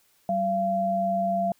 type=tone pair together; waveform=sine; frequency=192.2 / 684.9 Hz; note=G3 / F5; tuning=-34 / -34 cents; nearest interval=octave + minor seventh; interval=2200 cents; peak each=-29 / -23 dBFS; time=0.29-1.52 s; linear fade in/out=2 ms; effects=white hiss -64 dBFS RMS until 1.59 s